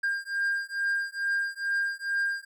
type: beating tone pair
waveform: triangle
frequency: 1602 / 1604.3 Hz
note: G6 / G6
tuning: +37 / +40 cents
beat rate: 2.3 Hz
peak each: -28 dBFS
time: 0.03-2.45 s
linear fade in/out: 10 ms
effects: none